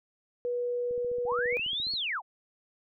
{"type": "tone", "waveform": "sine", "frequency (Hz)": 486.5, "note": "B4", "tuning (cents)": -26, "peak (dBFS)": -28, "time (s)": [0.45, 1.57], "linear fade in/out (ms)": 0}
{"type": "click train", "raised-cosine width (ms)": 3, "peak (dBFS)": -37, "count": 16, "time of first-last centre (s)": [0.91, 1.937], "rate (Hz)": 14.6}
{"type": "linear two-way sweep", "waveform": "sine", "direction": "up then down", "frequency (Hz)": [652, 4435, 652], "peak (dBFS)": -29, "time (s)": [1.25, 2.22], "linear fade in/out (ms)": 50, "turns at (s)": 1.93}
{"effects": []}